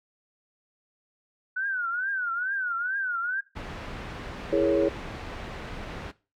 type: tone with vibrato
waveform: sine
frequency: 1480 Hz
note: F#6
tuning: in tune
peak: -26 dBFS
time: 1.56-3.41 s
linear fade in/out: 10 ms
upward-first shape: triangle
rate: 2.3 Hz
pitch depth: 170 cents each way
type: low-pass noise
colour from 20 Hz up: pink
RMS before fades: -38 dBFS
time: 3.55-6.12 s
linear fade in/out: 20 ms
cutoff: 2700 Hz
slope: 12 dB/octave
type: chord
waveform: sine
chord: A# half-diminished seventh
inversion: second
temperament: equal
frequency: 329.6 / 415.3 / 466.2 / 554.4 Hz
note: E4 / G#4 / A#4 / C#5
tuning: 0 / 0 / 0 / 0 cents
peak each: -25 / -25 / -30 / -24 dBFS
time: 4.52-4.89 s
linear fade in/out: 10 ms
effects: noise-tail reverb RT60 0.3 s tail -18 dB re dry